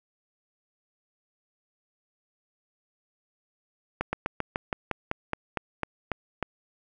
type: slowing click train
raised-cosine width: 0.5 ms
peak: -12 dBFS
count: 13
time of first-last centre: 4.01-6.427 s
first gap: 120 ms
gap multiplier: 1.09
effects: none